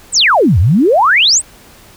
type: exponential two-way sweep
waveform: sine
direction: down then up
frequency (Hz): 9060 to 77.78 to 9060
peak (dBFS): -6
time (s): 0.12-1.42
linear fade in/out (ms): 50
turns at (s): 0.59
effects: pink hiss -41 dBFS RMS until 1.96 s